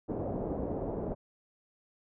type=low-pass noise; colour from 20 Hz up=white; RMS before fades=-35 dBFS; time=0.08-1.15 s; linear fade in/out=20 ms; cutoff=600 Hz; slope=24 dB/octave; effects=none